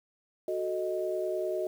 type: chord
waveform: sine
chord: D# diminished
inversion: first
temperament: equal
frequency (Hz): 370 / 440 / 622.3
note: F#4 / A4 / D#5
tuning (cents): 0 / 0 / 0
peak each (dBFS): -32 / -38 / -32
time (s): 0.48-1.67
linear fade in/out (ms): 2
effects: 9-bit